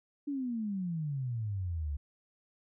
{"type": "exponential sweep", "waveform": "sine", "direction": "down", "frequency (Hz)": [293.7, 69.3], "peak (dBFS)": -32, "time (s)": [0.27, 1.97], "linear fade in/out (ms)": 10, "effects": []}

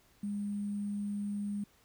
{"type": "tone with sample-and-hold", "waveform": "sine", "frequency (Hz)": 204.2, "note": "G#3", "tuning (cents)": -29, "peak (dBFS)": -33, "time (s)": [0.23, 1.64], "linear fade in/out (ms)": 5, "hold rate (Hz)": 8820, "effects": ["pink hiss -66 dBFS RMS until 1.84 s"]}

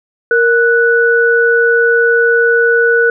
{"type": "tone pair together", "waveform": "sine", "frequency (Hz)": [466.2, 1480], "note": ["A#4", "F#6"], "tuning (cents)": [0, 0], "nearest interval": "octave + minor sixth", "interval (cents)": 2000, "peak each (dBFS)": -10, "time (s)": [0.31, 3.1], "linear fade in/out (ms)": 2, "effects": []}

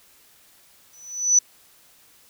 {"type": "tone with exponential growth", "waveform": "sine", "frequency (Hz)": 5970, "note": "F#8", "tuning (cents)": 15, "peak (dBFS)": -10, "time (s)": [0.93, 1.39], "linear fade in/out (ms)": 5, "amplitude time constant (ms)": 100, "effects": ["white hiss -55 dBFS RMS until 2.29 s"]}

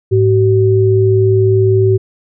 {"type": "tone pair together", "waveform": "sine", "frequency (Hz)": [106.8, 380.6], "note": ["G#2", "F#4"], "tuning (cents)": [49, 49], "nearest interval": "octave + minor seventh", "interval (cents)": 2200, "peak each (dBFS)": -10, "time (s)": [0.11, 1.98], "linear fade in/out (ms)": 20, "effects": []}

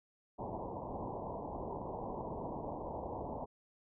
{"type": "low-pass noise", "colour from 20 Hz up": "white", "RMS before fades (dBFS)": -42, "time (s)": [0.38, 3.46], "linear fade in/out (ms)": 20, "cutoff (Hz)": 1000, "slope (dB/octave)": 96, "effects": []}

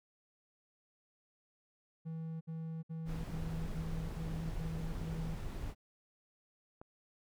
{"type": "tone bursts", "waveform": "triangle", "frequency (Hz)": 161.8, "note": "E3", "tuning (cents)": -32, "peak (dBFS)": -37, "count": 8, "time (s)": [2.05, 5.357], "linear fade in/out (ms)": 20, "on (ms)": 360, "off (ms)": 61}
{"type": "noise", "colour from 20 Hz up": "brown", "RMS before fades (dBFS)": -41, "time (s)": [3.05, 5.75], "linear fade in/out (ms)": 50}
{"type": "click", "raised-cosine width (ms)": 1, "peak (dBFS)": -36, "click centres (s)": 6.815}
{"effects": []}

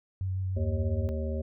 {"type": "tone with vibrato", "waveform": "sine", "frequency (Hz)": 94.1, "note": "F#2", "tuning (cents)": 30, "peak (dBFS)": -28, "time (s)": [0.21, 1.09], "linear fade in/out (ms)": 0, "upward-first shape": "square", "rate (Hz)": 6.6, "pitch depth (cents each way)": 12}
{"type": "harmonic tone", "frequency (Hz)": 77.78, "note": "D#2", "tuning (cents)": 0, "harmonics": [1, 3, 5, 7, 8], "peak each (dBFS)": [-30, -37, -40, -38, -44], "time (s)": [0.56, 1.42], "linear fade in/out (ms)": 10}
{"effects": []}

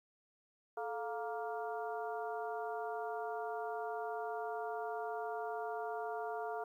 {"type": "harmonic tone with a mistuned harmonic", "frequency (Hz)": 233.8, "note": "A#3", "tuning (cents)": 5, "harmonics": [2, 3, 4, 5, 6], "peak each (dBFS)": [-42, -41, -46, -50, -49], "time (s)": [0.77, 6.64], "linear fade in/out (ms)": 5, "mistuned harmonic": 2, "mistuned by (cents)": -120, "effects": ["12-bit"]}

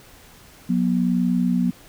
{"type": "tone pair together", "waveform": "sine", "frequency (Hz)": [181.44, 242.2], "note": ["F#3", "B3"], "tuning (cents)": [-34, -34], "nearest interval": "perfect fourth", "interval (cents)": 500, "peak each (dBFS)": -20, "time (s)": [0.69, 1.71], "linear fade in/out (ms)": 10, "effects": ["pink hiss -48 dBFS RMS until 1.88 s"]}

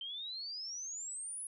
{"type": "exponential sweep", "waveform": "sine", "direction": "up", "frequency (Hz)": [3093, 10580], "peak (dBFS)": -40, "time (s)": [0.01, 1.47], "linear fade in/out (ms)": 2, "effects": []}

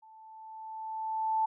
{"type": "tone with level ramp", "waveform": "sine", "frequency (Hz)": 880, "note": "A5", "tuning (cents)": 0, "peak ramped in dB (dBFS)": [-53, -24], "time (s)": [0.02, 1.46], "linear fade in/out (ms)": 10, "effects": []}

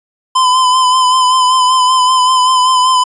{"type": "tone with vibrato", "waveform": "square", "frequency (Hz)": 1019, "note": "C6", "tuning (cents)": -46, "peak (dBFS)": -8, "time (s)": [0.35, 3.04], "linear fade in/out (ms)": 10, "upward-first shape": "sine", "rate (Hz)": 5.2, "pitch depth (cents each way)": 32, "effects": ["resampled to 22050 Hz"]}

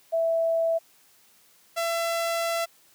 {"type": "tone pair in turn", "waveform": ["sine", "sawtooth"], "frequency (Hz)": [659.3, 671.6], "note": ["E5", "E5"], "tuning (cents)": [0, 32], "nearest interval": "unison", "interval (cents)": 32, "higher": "second", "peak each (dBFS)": -21, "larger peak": "neither", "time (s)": [[0.12, 0.79], [1.76, 2.66]], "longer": "second", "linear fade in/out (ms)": 20, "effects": ["white hiss -59 dBFS RMS until 2.94 s", "high-pass 100 Hz 12 dB/octave"]}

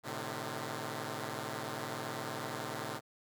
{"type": "tone cluster", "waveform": "5% pulse", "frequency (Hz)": [110.4, 131, 150.9], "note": ["A2", "C3", "D3"], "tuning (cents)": [6, 2, 47], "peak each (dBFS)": -31, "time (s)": [0.03, 3.01], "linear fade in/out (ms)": 50, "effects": []}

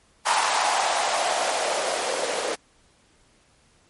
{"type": "noise with band-pass filter sweep", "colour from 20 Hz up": "blue", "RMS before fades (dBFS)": -24, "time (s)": [0.25, 2.56], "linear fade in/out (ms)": 20, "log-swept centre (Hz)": [920, 480], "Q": 3.6, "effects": ["pink hiss -60 dBFS RMS until 3.89 s", "MP3 48 kbps"]}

